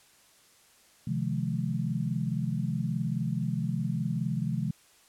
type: chord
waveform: sine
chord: F minor seventh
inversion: second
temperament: equal with one note detuned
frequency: 130.81 / 155.56 / 174.61 / 213.1 Hz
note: C3 / Eb3 / F3 / Ab3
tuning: 0 / 0 / 0 / +45 cents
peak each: -32 / -33 / -33 / -34 dBFS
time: 1.07-4.71 s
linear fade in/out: 5 ms
effects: white hiss -60 dBFS RMS until 5.08 s + low-pass 11000 Hz 12 dB/octave